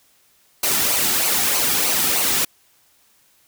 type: noise with flanger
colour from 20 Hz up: white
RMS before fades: -19 dBFS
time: 0.63-2.45 s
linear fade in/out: 5 ms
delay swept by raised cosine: 0.56 to 1.96 ms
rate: 3.2 Hz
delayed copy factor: -0.55
effects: white hiss -58 dBFS RMS until 3.47 s

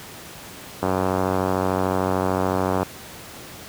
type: click train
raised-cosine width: 1 ms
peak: -7 dBFS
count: 188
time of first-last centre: 0.83-2.83 s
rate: 93.5 Hz
effects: pink hiss -39 dBFS RMS until 3.68 s + high-pass 80 Hz 12 dB/octave

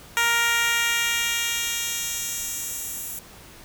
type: tone with high-pass filter sweep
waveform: 10% pulse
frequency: 467.8 Hz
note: A#4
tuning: 6 cents sharp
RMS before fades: -25 dBFS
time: 0.17-3.19 s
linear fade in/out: 0 ms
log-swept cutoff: 1100 to 11000 Hz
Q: 0.88
effects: pink hiss -46 dBFS RMS until 3.64 s

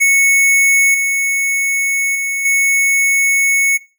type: tone with level steps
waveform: square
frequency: 2208 Hz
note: C#7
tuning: 7 cents flat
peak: -9 / -14 / -17 / -11 dBFS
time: 0-3.78 s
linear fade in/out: 20 ms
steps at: 0.94 / 2.15 / 2.45 s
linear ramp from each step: 5 ms
effects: noise-tail reverb RT60 0.3 s tail -19 dB re dry

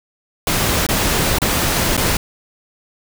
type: noise with dropouts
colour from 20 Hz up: pink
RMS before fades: -17 dBFS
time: 0.47-2.17 s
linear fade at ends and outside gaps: 2 ms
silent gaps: 0.866-0.888 / 1.386-1.417 / 1.968-1.976 s
effects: none

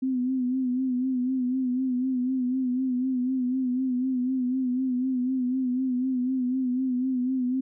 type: tone with vibrato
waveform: sine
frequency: 255.2 Hz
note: C4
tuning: 43 cents flat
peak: -23 dBFS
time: 0.02-7.61 s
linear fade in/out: 10 ms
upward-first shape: sine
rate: 4 Hz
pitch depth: 57 cents each way
effects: none

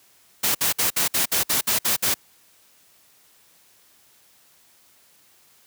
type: noise bursts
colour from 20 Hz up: white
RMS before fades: -21 dBFS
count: 10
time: 0.43-2.143 s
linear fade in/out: 10 ms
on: 120 ms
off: 57 ms
effects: white hiss -57 dBFS RMS until 5.66 s + high-pass 60 Hz 12 dB/octave

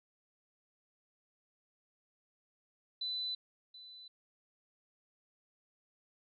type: tone with echo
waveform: sine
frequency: 4000 Hz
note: B7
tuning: 21 cents sharp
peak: -35 dBFS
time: 3.01-3.35 s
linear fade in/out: 5 ms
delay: 730 ms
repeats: 1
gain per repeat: -15 dB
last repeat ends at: 4.08 s
effects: none

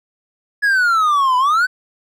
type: exponential two-way sweep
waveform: triangle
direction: down then up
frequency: 1700 to 987.8 to 1547 Hz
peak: -10 dBFS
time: 0.62-1.67 s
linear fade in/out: 20 ms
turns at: 1.37 s
effects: none

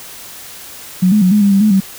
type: tone with pitch steps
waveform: sine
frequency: 183.8 / 211.3 / 183.4 / 209.6 / 200.8 / 196.1 / 214.1 / 192.8 Hz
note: F#3 / G#3 / F#3 / G#3 / G3 / G3 / A3 / G3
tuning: -11 / +30 / -15 / +16 / +42 / +1 / -47 / -28 cents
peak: -7 dBFS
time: 1.02-1.804 s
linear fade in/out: 10 ms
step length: 98 ms
effects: white hiss -33 dBFS RMS until 1.98 s

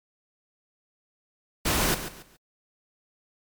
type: noise with echo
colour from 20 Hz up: pink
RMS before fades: -24 dBFS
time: 1.65-1.95 s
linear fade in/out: 10 ms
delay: 140 ms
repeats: 3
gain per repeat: -11 dB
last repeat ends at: 2.37 s
effects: MP3 96 kbps

